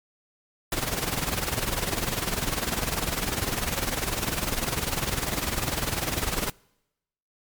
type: noise with tremolo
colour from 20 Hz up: pink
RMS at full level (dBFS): -25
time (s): 0.72-6.5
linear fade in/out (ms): 2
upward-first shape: sine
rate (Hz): 20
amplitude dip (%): 70
effects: noise-tail reverb RT60 0.9 s tail -26 dB re dry + MP3 96 kbps